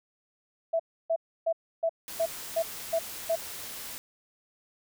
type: tone bursts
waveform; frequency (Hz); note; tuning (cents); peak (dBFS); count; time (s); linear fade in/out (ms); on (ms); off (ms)
sine; 659; E5; -1; -23; 8; 0.73-3.358; 10; 66; 300
type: noise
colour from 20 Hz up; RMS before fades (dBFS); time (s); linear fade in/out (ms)
white; -40; 2.08-3.98; 0
effects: none